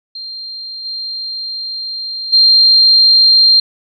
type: tone with level steps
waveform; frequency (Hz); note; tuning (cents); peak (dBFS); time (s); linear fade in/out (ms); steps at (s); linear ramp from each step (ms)
sine; 4182; C8; -2; -24 / -20 / -5; 0.15-3.6; 5; 0.84 / 2.32; 20
effects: none